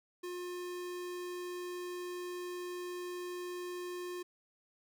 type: tone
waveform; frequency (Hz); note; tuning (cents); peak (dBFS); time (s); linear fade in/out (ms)
square; 356.7; F4; +37; -40; 0.23-4.23; 10
effects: none